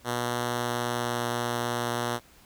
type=tone with pitch glide; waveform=5% pulse; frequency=120.9 to 119.79 Hz; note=B2 to A#2; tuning=-36 to +48 cents; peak=-16 dBFS; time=0.04-2.2 s; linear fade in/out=50 ms; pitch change=-16 cents; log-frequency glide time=0.41-1.09 s; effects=pink hiss -56 dBFS RMS until 2.45 s